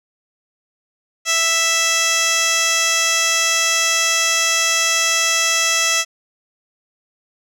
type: tone with band-pass filter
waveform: 15% pulse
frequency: 659.3 Hz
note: E5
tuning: in tune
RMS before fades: -17 dBFS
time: 1.25-6.05 s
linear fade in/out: 50 ms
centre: 5100 Hz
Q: 1.6
effects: none